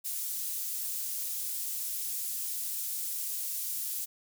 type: high-pass noise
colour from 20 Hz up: pink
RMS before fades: -35 dBFS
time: 0.04-4.06 s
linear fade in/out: 20 ms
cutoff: 9900 Hz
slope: 12 dB/octave
effects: none